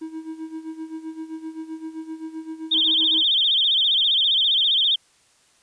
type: tone with tremolo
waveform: triangle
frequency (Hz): 319.4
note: D#4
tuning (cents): +45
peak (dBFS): -26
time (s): 0.01-3.23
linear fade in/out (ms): 10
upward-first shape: sine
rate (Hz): 7.7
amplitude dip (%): 75
type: tone with vibrato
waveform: sine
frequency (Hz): 3381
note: G#7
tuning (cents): +30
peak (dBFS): -16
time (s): 2.71-4.96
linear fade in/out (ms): 10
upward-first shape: sine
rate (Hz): 15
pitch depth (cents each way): 170
effects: white hiss -59 dBFS RMS until 5.62 s + resampled to 22050 Hz